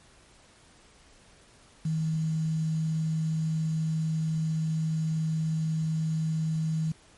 sine tone with quantisation, 158.9 Hz, D#3, 37 cents sharp, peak -25 dBFS, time 1.85-6.92 s, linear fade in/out 5 ms, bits 8, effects pink hiss -57 dBFS RMS until 7.17 s + MP3 48 kbps

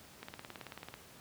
click train, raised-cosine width 0.3 ms, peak -28 dBFS, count 14, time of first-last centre 0.23-0.94 s, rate 18.3 Hz, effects pink hiss -56 dBFS RMS until 1.2 s + high-pass 80 Hz 12 dB/octave

